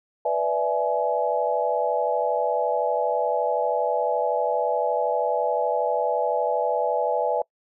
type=chord; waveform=sine; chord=E dominant seventh; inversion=second; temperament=equal with one note detuned; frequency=493.9 / 587.3 / 659.3 / 842.7 Hz; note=B4 / D5 / E5 / G#5; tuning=0 / 0 / 0 / +25 cents; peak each=-26 dBFS; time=0.25-7.42 s; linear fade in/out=5 ms; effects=noise-tail reverb RT60 0.1 s tail -25 dB re dry